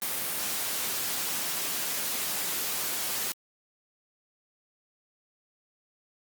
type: high-pass noise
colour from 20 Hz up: white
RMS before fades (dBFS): -31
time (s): 0.02-3.32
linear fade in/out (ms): 0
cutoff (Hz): 130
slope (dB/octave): 12
effects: Opus 32 kbps